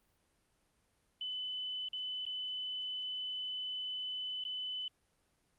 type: tone with dropouts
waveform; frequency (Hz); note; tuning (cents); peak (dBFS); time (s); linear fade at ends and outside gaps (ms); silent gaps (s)
sine; 3011; F#7; +30; -37; 1.21-4.88; 2; 1.886-1.931 / 2.253-2.264 / 4.439-4.45
effects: pink hiss -75 dBFS RMS until 5.58 s + Opus 32 kbps